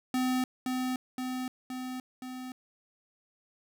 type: tone with echo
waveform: square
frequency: 255.2 Hz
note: C4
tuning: 43 cents flat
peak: -27 dBFS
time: 0.14-0.44 s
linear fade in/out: 2 ms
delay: 520 ms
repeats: 4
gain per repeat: -3 dB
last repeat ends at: 2.52 s
effects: none